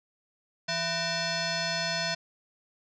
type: tone with frequency modulation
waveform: sine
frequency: 1835 Hz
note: A#6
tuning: 28 cents flat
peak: -27 dBFS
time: 0.68-2.15 s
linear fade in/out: 10 ms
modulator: 835 Hz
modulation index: 4.4
effects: none